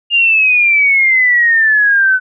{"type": "exponential sweep", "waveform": "sine", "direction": "down", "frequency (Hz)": [2830, 1500], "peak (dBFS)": -7, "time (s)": [0.1, 2.2], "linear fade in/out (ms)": 50, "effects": []}